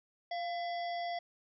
harmonic tone with a mistuned harmonic, 670 Hz, E5, 28 cents sharp, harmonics 1 / 3 / 5 / 7 / 8, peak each -35 / -45 / -49 / -52 / -53 dBFS, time 0.31-1.19 s, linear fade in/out 5 ms, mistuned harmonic 1, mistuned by +64 cents, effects none

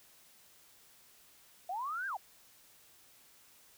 sine linear two-way sweep, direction up then down, 685 to 1624 to 685 Hz, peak -35 dBFS, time 1.69-2.17 s, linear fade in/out 5 ms, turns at 2.07 s, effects white hiss -62 dBFS RMS until 3.77 s

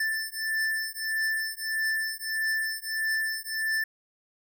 square beating tone pair, 1765 / 1766.6 Hz, A6 / A6, +5 / +6 cents, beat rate 1.6 Hz, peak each -31 dBFS, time 0-3.84 s, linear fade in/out 5 ms, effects none

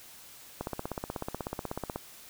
click train, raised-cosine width 1 ms, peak -19 dBFS, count 23, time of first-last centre 0.61-1.96 s, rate 16.3 Hz, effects white hiss -51 dBFS RMS until 2.29 s

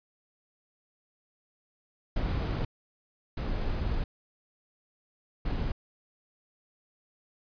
brown noise bursts at uneven times, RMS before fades -30 dBFS, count 3, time 2.16-2.65 / 3.37-4.04 / 5.45-5.72 s, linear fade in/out 5 ms, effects resampled to 11025 Hz

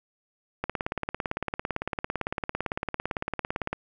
click train, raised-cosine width 0.5 ms, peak -13 dBFS, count 56, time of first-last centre 0.64-3.73 s, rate 17.8 Hz, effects none

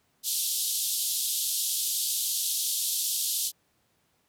white band-pass noise, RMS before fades -29 dBFS, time 0.23-3.52 s, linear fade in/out 50 ms, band 3200 to 14000 Hz, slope 48 dB/octave, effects pink hiss -70 dBFS RMS until 4.28 s + high-pass 80 Hz 12 dB/octave

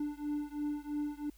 triangle beating tone pair, 293.7 / 296.7 Hz, D4 / D4, 0 / +18 cents, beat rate 3 Hz, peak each -35 / -36 dBFS, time 0-1.3 s, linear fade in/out 5 ms, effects added 50 Hz sine -58 dBFS peak until 1.37 s + white hiss -67 dBFS RMS until 1.37 s

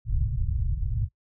pink low-pass noise, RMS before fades -26 dBFS, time 0.05-1.09 s, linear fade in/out 50 ms, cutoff 130 Hz, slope 48 dB/octave, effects noise-tail reverb RT60 0.1 s tail -22 dB re dry

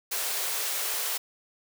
white high-pass noise, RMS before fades -30 dBFS, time 0.11-1.18 s, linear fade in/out 10 ms, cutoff 390 Hz, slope 48 dB/octave, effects none

